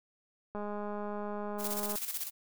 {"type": "click train", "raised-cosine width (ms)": 1, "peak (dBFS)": -26, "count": 292, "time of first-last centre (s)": [0.55, 1.956], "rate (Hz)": 207}
{"type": "noise with tremolo", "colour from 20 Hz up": "blue", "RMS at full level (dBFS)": -35, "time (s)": [1.58, 2.31], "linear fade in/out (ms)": 50, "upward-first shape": "square", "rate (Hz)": 16, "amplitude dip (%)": 60}
{"effects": []}